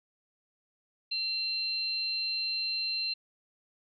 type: tone pair together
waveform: sine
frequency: 2732 / 4125 Hz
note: F7 / C8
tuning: -39 / -25 cents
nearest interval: perfect fifth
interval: 714 cents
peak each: -37 / -30 dBFS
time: 1.11-3.14 s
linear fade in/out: 10 ms
effects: none